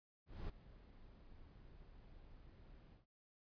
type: noise with ADSR envelope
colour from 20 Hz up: brown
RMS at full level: -44 dBFS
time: 0.26-3.06 s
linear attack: 230 ms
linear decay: 12 ms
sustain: -16 dB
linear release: 130 ms
effects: resampled to 11025 Hz